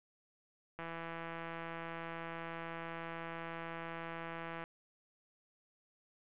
click train, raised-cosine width 0.5 ms, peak -29 dBFS, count 640, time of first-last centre 0.79-4.639 s, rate 166 Hz, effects resampled to 8000 Hz + 11-bit

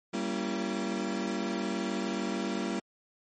35% pulse chord, G diminished seventh, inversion none, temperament just, 196 / 235.2 / 282.2 / 338.7 Hz, G3 / Bb3 / Db4 / Fb4, 0 / +16 / +31 / +47 cents, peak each -33 / -34 / -37 / -34 dBFS, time 0.13-2.8 s, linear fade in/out 10 ms, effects MP3 32 kbps

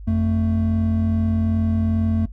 triangle tone pair together, 88.3 / 222.5 Hz, F2 / A3, +20 / +20 cents, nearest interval octave + major third, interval 1600 cents, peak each -18 dBFS, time 0.07-2.26 s, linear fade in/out 10 ms, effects noise-tail reverb RT60 0.1 s tail -18 dB re dry + added 50 Hz sine -33 dBFS peak until 2.32 s

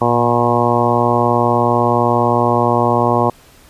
harmonic tone with a mistuned harmonic, 119.9 Hz, A#2, 49 cents sharp, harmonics 1 / 2 / 3 / 4 / 5 / 6 / 7 / 8 / 9, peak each -20 / -20 / -20 / -20 / -20 / -20 / -20 / -20 / -20 dBFS, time 0.01-3.3 s, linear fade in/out 5 ms, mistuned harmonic 1, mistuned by -43 cents, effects pink hiss -46 dBFS RMS until 3.69 s + resampled to 32000 Hz

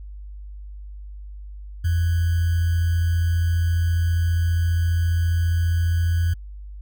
sine tone with sample-and-hold, 84.8 Hz, E2, 50 cents sharp, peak -17 dBFS, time 1.84-6.34 s, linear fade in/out 10 ms, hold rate 1575 Hz, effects added 50 Hz sine -34 dBFS peak until 6.81 s

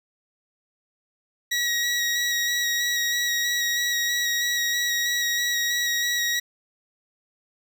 20% pulse tone with vibrato, 1910 Hz, A#6, 42 cents sharp, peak -17 dBFS, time 1.51-6.4 s, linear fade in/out 10 ms, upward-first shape square, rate 3.1 Hz, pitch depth 12 cents each way, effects none

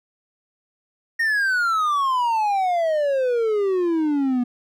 triangle exponential sweep, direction down, 1864.7 to 240.4 Hz, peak -16 dBFS, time 1.19-4.44 s, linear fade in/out 10 ms, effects none

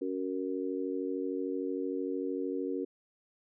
harmonic tone, 93.2 Hz, F#2, 13 cents sharp, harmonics 3 / 4 / 5, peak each -35 / -36 / -37 dBFS, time 0.01-2.85 s, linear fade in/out 10 ms, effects none

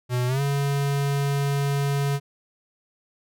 square tone with pitch glide, 124 to 140.8 Hz, B2 to C#3, +7 to +27 cents, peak -22 dBFS, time 0.09-2.2 s, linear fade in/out 50 ms, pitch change +220 cents, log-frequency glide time 0.27-0.41 s, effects none

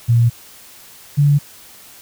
sine tone pair in turn, 117.6 / 144.2 Hz, A#2 / D3, +16 / -31 cents, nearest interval major third, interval 353 cents, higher second, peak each -9 dBFS, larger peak neither, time 0.08-0.3 / 1.17-1.39 s, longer neither, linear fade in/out 20 ms, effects white hiss -42 dBFS RMS until 2.01 s

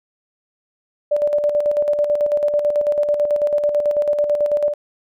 sine tone with tremolo, 588 Hz, D5, 2 cents sharp, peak -13 dBFS, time 1.11-4.74 s, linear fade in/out 10 ms, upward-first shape square, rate 9.1 Hz, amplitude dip 50%, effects none

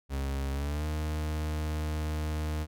40% pulse tone with pitch glide, 68.5 to 76.89 Hz, C#2 to D#2, -20 to -20 cents, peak -29 dBFS, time 0.09-2.67 s, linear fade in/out 50 ms, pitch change +200 cents, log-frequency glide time 0.51-0.86 s, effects none

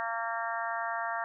harmonic tone, 229.4 Hz, A#3, 28 cents flat, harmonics 3 / 4 / 5 / 6 / 7 / 8, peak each -36 / -37 / -38 / -39 / -39 / -40 dBFS, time 0-1.24 s, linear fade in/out 0 ms, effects none

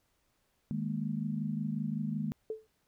sine chord, D# suspended fourth, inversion none, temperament equal, 155.56 / 207.7 / 233.1 Hz, D#3 / G#3 / A#3, 0 / 0 / 0 cents, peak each -36 / -35 / -37 dBFS, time 0.71-2.32 s, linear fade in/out 0 ms
sine tone with exponential decay, 437.8 Hz, A4, 9 cents flat, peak -30 dBFS, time 2.5-2.67 s, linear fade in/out 2 ms, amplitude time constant 36 ms
effects pink hiss -75 dBFS RMS until 2.87 s

